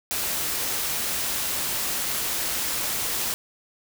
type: noise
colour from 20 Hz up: white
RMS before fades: -27 dBFS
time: 0.11-3.34 s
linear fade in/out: 0 ms
effects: none